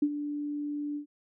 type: tone with ADSR envelope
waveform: sine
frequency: 292.8 Hz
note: D4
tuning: 5 cents flat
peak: -20 dBFS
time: 0.02-1.06 s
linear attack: 6 ms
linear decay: 59 ms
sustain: -11 dB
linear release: 100 ms
effects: none